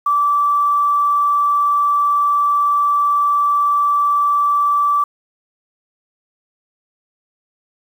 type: tone with quantisation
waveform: sine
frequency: 1161 Hz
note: D6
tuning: 20 cents flat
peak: -12 dBFS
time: 0.06-5.04 s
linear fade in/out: 5 ms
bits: 7
effects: none